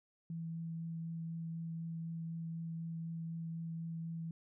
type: tone with vibrato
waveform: sine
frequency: 164.8 Hz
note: E3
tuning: in tune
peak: -39 dBFS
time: 0.3-4.31 s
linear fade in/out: 2 ms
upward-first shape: triangle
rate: 4 Hz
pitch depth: 10 cents each way
effects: none